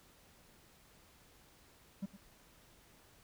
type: tone with echo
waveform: triangle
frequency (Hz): 196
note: G3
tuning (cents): 0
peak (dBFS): -34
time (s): 2.02-2.06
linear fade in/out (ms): 10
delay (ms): 110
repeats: 1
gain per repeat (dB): -15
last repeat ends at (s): 2.17
effects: pink hiss -64 dBFS RMS until 3.23 s